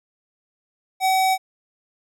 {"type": "tone", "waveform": "square", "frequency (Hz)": 758, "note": "F#5", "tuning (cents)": 42, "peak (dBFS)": -17, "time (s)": [1, 1.38], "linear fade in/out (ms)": 50, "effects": []}